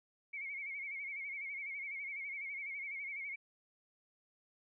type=tone with vibrato; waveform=sine; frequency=2217 Hz; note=C#7; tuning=in tune; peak=-40 dBFS; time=0.33-3.36 s; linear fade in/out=10 ms; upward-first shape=sine; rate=12 Hz; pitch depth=74 cents each way; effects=none